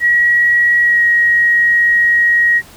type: tone with pitch glide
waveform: sine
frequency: 1913 to 1892.1 Hz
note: A#6 to A#6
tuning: +44 to +25 cents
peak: -8 dBFS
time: 0-2.62 s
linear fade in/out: 50 ms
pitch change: -19 cents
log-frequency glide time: 0.82-1.02 s
effects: pink hiss -40 dBFS RMS until 2.76 s